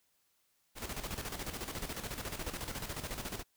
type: noise with tremolo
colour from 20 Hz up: pink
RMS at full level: -39 dBFS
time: 0.75-3.44 s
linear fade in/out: 50 ms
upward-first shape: square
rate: 14 Hz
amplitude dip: 60%
effects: white hiss -75 dBFS RMS until 3.56 s